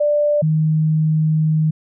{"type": "tone pair in turn", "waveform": "sine", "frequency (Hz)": [590, 156.27], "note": ["D5", "D#3"], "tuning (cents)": [8, 8], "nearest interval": "octave + major seventh", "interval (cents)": 2300, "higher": "first", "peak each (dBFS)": [-13, -13], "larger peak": "neither", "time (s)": [[0, 0.42], [0.42, 1.71]], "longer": "second", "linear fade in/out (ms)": 10, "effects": []}